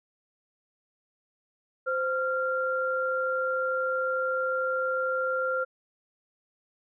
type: tone pair together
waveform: sine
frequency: 519 / 1385.6 Hz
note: C5 / F6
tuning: -14 / -14 cents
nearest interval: octave + perfect fourth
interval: 1700 cents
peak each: -28 / -28 dBFS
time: 1.86-5.65 s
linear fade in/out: 20 ms
effects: none